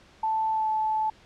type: tone with pitch glide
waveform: sine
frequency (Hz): 880 to 869.4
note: A5 to A5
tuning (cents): 0 to -21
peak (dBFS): -23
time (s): 0.23-1.1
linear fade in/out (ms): 5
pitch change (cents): -21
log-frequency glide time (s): 0.51-0.68
effects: pink hiss -55 dBFS RMS until 1.25 s + low-pass 5000 Hz 12 dB/octave